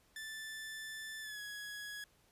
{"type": "tone with pitch glide", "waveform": "sawtooth", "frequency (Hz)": [1760, 1673.7], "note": ["A6", "G#6"], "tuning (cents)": [0, 13], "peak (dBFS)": -40, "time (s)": [0.16, 2.04], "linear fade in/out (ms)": 2, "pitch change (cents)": -87, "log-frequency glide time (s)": [1.21, 1.4], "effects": ["pink hiss -70 dBFS RMS until 2.31 s", "resampled to 32000 Hz"]}